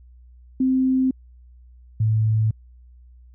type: tone pair in turn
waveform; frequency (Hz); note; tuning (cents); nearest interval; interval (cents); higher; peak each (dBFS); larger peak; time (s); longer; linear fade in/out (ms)
sine; 260.5 / 109.53; C4 / A2; -7 / -7; octave + minor third; 1500; first; -16; neither; 0.6-1.11 / 2-2.51; neither; 5
effects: added 61 Hz sine -45 dBFS peak until 3.34 s